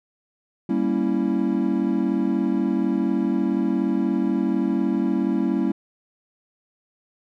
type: chord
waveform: triangle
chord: G diminished seventh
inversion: none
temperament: equal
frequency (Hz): 196 / 233.1 / 277.2 / 329.6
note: G3 / Bb3 / Db4 / Fb4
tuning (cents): 0 / 0 / 0 / 0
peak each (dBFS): -23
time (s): 0.69-5.72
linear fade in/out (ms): 5
effects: none